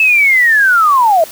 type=linear sweep; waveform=sine; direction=down; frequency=2637 to 617 Hz; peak=-6 dBFS; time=0-1.24 s; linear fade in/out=2 ms; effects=white hiss -32 dBFS RMS until 1.31 s